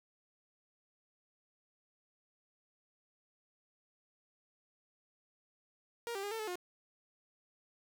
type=tone with pitch steps; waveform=sawtooth; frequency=469.9 / 393.3 / 407.5 / 448.2 / 431.5 / 358 Hz; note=A#4 / G4 / G#4 / A4 / A4 / F4; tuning=+14 / +6 / -33 / +32 / -34 / +43 cents; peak=-34 dBFS; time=6.07-6.556 s; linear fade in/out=0 ms; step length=81 ms; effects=10-bit